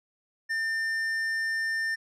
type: tone with tanh clipping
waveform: sine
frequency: 1800 Hz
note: A6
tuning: 39 cents sharp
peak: -28 dBFS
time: 0.49-1.96 s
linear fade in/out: 20 ms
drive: 9 dB
effects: none